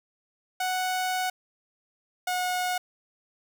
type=tone pair in turn; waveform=sawtooth; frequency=740 / 727.7 Hz; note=F#5 / F#5; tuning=0 / -29 cents; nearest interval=unison; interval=29 cents; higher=first; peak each=-22 dBFS; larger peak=neither; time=0.6-1.3 / 2.27-2.78 s; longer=first; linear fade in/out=5 ms; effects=none